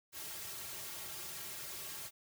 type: noise with comb filter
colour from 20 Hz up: white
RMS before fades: -45 dBFS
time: 0.12-2.11 s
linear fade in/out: 50 ms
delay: 4 ms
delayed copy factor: -1
effects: none